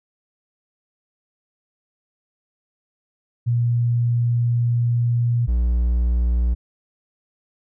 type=tone pair in turn; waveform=sine / triangle; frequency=119.2 / 59.6 Hz; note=A#2 / A#1; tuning=+39 / +39 cents; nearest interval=octave; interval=1200 cents; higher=first; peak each=-16 / -14 dBFS; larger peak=second; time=3.46-5.47 / 5.47-6.55 s; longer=first; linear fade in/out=20 ms; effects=none